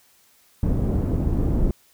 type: low-pass noise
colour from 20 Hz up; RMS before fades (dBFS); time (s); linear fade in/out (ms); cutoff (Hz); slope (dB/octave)
pink; -21; 0.63-1.71; 2; 310; 12
effects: white hiss -58 dBFS RMS until 1.93 s